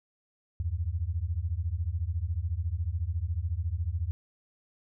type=beating tone pair; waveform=sine; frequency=77.78 / 91.78 Hz; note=D#2 / F#2; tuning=0 / -14 cents; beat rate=14 Hz; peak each=-31 dBFS; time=0.6-4.11 s; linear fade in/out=0 ms; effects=none